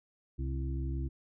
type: harmonic tone with a mistuned harmonic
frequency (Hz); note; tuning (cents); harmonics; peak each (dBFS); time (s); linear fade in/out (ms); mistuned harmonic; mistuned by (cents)
66.3; C2; +23; 1 / 2 / 4 / 5; -33 / -38 / -45 / -44; 0.38-1.09; 20; 4; -35
effects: none